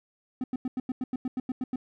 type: tone bursts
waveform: triangle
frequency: 254.8 Hz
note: C4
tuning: 46 cents flat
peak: -25 dBFS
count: 12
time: 0.41-1.759 s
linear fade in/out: 2 ms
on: 29 ms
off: 91 ms
effects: none